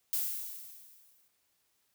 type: noise with exponential decay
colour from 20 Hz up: violet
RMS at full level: -30 dBFS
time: 0.13-1.28 s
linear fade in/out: 0 ms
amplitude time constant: 250 ms
effects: white hiss -75 dBFS RMS until 1.94 s